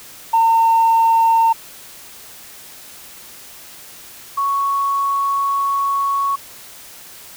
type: tone pair in turn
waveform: sine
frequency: 909 / 1110.8 Hz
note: A#5 / C#6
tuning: -44 / +3 cents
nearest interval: minor third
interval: 347 cents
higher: second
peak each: -9 / -15 dBFS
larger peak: first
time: 0.33-1.53 / 4.37-6.36 s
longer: second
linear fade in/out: 10 ms
effects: tanh soft clip ceiling -7 dBFS + white hiss -39 dBFS RMS until 7.36 s